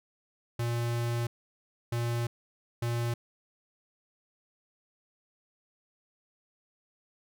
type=tone bursts at uneven times; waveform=square; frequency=118.3 Hz; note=A#2; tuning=26 cents sharp; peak=-29 dBFS; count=3; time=0.59-1.27 / 1.92-2.27 / 2.82-3.14 s; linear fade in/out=5 ms; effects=none